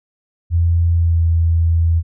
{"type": "tone with pitch glide", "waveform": "sine", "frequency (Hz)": [84.7, 83.05], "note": ["E2", "E2"], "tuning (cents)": [48, 13], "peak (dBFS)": -11, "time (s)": [0.5, 2.03], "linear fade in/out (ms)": 50, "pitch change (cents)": -35, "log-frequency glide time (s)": [0.93, 1.22], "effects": []}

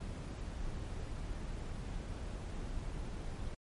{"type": "noise", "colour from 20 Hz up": "brown", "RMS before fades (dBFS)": -41, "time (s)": [0, 3.55], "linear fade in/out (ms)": 10, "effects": ["MP3 48 kbps"]}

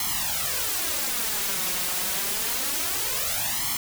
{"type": "noise with flanger", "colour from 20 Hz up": "white", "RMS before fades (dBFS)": -27, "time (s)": [0, 3.77], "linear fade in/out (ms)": 2, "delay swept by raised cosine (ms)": [0.94, 5.54], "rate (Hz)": 0.27, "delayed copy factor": 1, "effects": []}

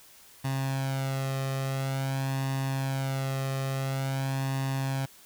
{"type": "tone with flanger", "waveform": "sawtooth", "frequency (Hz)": 134.6, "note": "C3", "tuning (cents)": 49, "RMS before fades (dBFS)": -30, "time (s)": [0.44, 5.06], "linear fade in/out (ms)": 10, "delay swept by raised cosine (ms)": [1.1, 1.61], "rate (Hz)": 0.48, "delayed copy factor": 0.7, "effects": ["white hiss -54 dBFS RMS until 5.25 s"]}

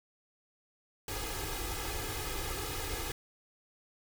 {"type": "noise with comb filter", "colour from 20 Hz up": "pink", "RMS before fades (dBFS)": -37, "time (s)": [1.08, 3.12], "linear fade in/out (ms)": 2, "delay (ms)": 2.4, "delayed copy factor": 0.9, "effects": []}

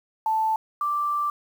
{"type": "tone pair in turn", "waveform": "sine", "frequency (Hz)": [880, 1174.7], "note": ["A5", "D6"], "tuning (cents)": [0, 0], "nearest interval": "perfect fourth", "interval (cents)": 500, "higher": "second", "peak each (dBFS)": [-20, -22], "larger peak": "first", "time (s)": [[0.26, 0.56], [0.81, 1.3]], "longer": "second", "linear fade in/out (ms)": 2, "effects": ["8-bit"]}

